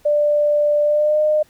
sine tone with pitch glide, 591 to 609.7 Hz, D5 to D#5, +11 to -35 cents, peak -13 dBFS, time 0.05-1.43 s, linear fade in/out 10 ms, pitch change +54 cents, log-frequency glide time 0.83-1.21 s, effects pink hiss -55 dBFS RMS until 1.49 s

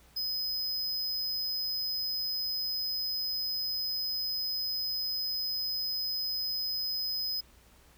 square tone, 5040 Hz, D#8, 21 cents sharp, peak -31 dBFS, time 0.16-7.41 s, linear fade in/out 10 ms, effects added 60 Hz sine -60 dBFS peak until 7.97 s + pink hiss -61 dBFS RMS until 7.97 s

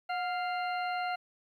harmonic tone with a mistuned harmonic, 697 Hz, F5, 4 cents flat, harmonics 1 / 2 / 3 / 4 / 6, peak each -32 / -38 / -42 / -44 / -48 dBFS, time 0.09-1.16 s, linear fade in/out 10 ms, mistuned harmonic 1, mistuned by +68 cents, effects 11-bit

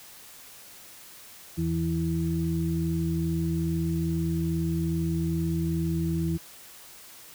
harmonic tone, 82.41 Hz, E2, in tune, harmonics 1 / 2 / 4, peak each -32 / -26 / -31 dBFS, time 1.57-6.38 s, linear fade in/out 20 ms, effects white hiss -48 dBFS RMS until 7.34 s

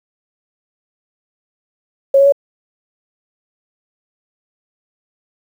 sine tone with pitch steps, 548 / 555.3 / 562.8 Hz, C#5 / C#5 / C#5, -20 / +3 / +26 cents, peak -6 dBFS, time 2.14-2.323 s, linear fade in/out 5 ms, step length 61 ms, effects 7-bit

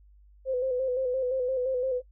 sine tone with vibrato, 512 Hz, C5, 38 cents flat, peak -25 dBFS, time 0.45-2.02 s, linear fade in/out 50 ms, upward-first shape square, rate 5.8 Hz, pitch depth 47 cents each way, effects noise-tail reverb RT60 0.1 s tail -23 dB re dry + added 50 Hz sine -53 dBFS peak until 2.11 s

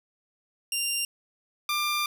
15% pulse tone pair in turn, 2785 / 1192.1 Hz, F7 / D6, -5 / +26 cents, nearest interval octave + minor third, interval 1469 cents, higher first, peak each -19 dBFS, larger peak neither, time 0.72-1.05 / 1.69-2.06 s, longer second, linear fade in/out 2 ms, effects none

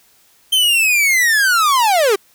45% pulse linear sweep, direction down, 3136 to 373.4 Hz, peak -11 dBFS, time 0.52-2.16 s, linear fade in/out 10 ms, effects white hiss -53 dBFS RMS until 2.34 s

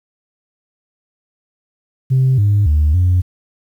sine tone with pitch steps, 131 / 102.3 / 75.4 / 90.1 Hz, C3 / G#2 / D2 / F#2, +2 / -26 / +46 / -45 cents, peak -8 dBFS, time 2.1-3.22 s, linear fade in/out 20 ms, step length 280 ms, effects tanh soft clip ceiling -7 dBFS + 8-bit

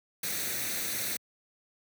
white noise with comb filter, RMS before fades -33 dBFS, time 0.23-1.17 s, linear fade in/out 5 ms, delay 0.49 ms, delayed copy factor +0.6, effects high-pass 100 Hz 12 dB/octave

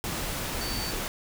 sine tone in noise, 4552 Hz, C#8, 45 cents sharp, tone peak -35 dBFS, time 0.61-0.91 s, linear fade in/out 0 ms, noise pink, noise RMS -32 dBFS, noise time 0.04-1.08 s, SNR -6 dB, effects none

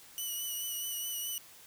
5% pulse tone with vibrato, 2952 Hz, F#7, 5 cents flat, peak -27 dBFS, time 0.18-1.38 s, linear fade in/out 0 ms, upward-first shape sine, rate 4.7 Hz, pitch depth 26 cents each way, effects white hiss -55 dBFS RMS until 1.66 s

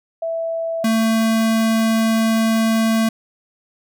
sine / square tone pair in turn, 659.3 / 223.7 Hz, E5 / A3, 0 / +29 cents, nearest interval octave + perfect fifth, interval 1871 cents, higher first, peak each -20 / -15 dBFS, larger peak second, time 0.22-0.84 / 0.84-3.09 s, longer second, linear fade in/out 5 ms, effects none

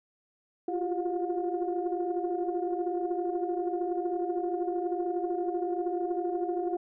sine tone cluster, 343.3 / 356 / 372 / 393 / 716 Hz, F4 / F4 / F#4 / G4 / F5, -30 / +33 / +9 / +4 / +43 cents, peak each -31 / -34 / -38 / -38 / -34 dBFS, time 0.68-6.77 s, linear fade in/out 5 ms, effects tanh soft clip ceiling -19 dBFS

